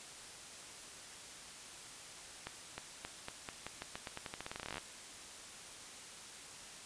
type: accelerating click train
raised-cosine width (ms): 0.3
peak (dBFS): -25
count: 26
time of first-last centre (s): 2.47-4.781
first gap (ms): 310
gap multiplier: 0.87
effects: white hiss -51 dBFS RMS until 6.85 s + resampled to 22050 Hz